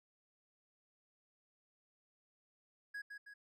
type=tone with echo; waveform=triangle; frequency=1661.2 Hz; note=G#6; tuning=in tune; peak=-40 dBFS; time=2.94-3.02 s; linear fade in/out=10 ms; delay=160 ms; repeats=2; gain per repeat=-5 dB; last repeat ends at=3.34 s; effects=none